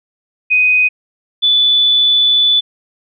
sine tone pair in turn, 2500 / 3477 Hz, D#7 / A7, +8 / -21 cents, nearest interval tritone, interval 571 cents, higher second, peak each -8 dBFS, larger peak neither, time 0.5-0.89 / 1.42-2.61 s, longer second, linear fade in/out 20 ms, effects none

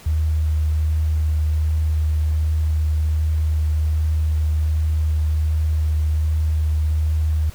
sine tone with vibrato, 77.5 Hz, D#2, 6 cents flat, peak -16 dBFS, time 0.06-7.5 s, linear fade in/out 5 ms, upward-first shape triangle, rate 1.3 Hz, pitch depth 14 cents each way, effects pink hiss -44 dBFS RMS until 7.54 s

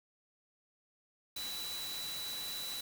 sine tone in noise, 3951 Hz, B7, in tune, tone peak -40 dBFS, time 1.36-2.81 s, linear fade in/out 5 ms, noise white, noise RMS -44 dBFS, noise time 1.36-2.81 s, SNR +1 dB, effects none

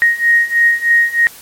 sine beating tone pair, 1870 / 1873.2 Hz, A#6 / A#6, +5 / +8 cents, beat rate 3.2 Hz, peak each -13 / -11 dBFS, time 0.02-1.27 s, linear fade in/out 0 ms, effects white hiss -37 dBFS RMS until 1.41 s + MP3 64 kbps

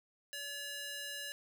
square tone with high-pass filter, 570 Hz, C#5, 48 cents sharp, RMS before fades -43 dBFS, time 0.33-1.32 s, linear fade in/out 0 ms, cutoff 1900 Hz, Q 0.94, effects none

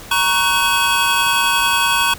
square tone cluster, 938 / 1112 / 1506 / 2555 / 3325 Hz, A#5 / C#6 / F#6 / D#7 / G#7, +11 / +5 / +30 / +45 / +1 cents, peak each -21 dBFS, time 0.11-2.14 s, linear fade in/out 5 ms, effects pink hiss -36 dBFS RMS until 2.18 s

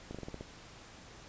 slowing click train, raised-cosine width 2 ms, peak -28 dBFS, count 7, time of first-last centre 0.11-0.41 s, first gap 36 ms, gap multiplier 1.13, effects pink hiss -53 dBFS RMS until 1.28 s + resampled to 16000 Hz

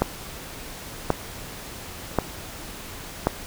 click train, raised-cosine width 1 ms, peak -4 dBFS, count 4, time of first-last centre 0.02-3.27 s, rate 0.923 Hz, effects pink hiss -38 dBFS RMS until 3.46 s

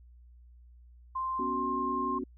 sine tone with pitch glide, 1046.5 to 1061.1 Hz, C6 to C6, 0 to +24 cents, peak -30 dBFS, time 1.15-2.19 s, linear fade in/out 10 ms, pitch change +24 cents, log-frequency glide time 1.42-1.67 s
sine chord, B suspended second, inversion none, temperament just, 246.9 / 277.8 / 370.4 Hz, B3 / C#4 / F#4, 0 / +4 / +2 cents, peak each -37 dBFS, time 1.39-2.24 s, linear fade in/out 5 ms
effects added 60 Hz sine -52 dBFS peak until 2.37 s

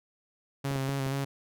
sawtooth tone with vibrato, 136.3 Hz, C#3, 29 cents flat, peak -25 dBFS, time 0.64-1.25 s, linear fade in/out 10 ms, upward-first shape square, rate 4.2 Hz, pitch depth 25 cents each way
clicks, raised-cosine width 2 ms, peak -26 dBFS, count 4, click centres 0.712 / 0.759 / 0.892 / 1.065 s
effects none

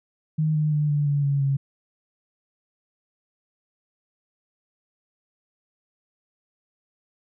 sine tone with pitch steps, 155.56 / 152.45 / 149.4 / 146.41 / 143.48 / 140.6 / 137.79 Hz, D#3 / D#3 / D3 / D3 / D3 / C#3 / C#3, 0 / -35 / +30 / -5 / -40 / +25 / -10 cents, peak -19 dBFS, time 0.38-1.57 s, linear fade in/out 10 ms, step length 170 ms, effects none

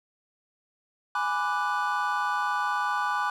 triangle chord, G# half-diminished seventh, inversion none, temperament equal with one note detuned, 830.6 / 992.9 / 1174.7 / 1480 Hz, G#5 / B5 / D6 / F#6, 0 / +9 / 0 / 0 cents, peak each -29 / -29 / -28 / -29 dBFS, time 1.15-3.3 s, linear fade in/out 2 ms, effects none

